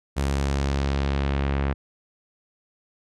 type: tone with low-pass filter sweep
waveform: sawtooth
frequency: 69.3 Hz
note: C#2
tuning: in tune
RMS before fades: -24 dBFS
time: 0.16-1.74 s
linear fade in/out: 20 ms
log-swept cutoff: 10000 to 2100 Hz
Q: 1.1
effects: none